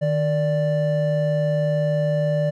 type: tone pair together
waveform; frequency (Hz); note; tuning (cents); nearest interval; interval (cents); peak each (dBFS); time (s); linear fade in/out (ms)
triangle; 153.64 / 587.3; D#3 / D5; -22 / 0; octave + major seventh; 2322; -19; 0.01-2.51; 20
effects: none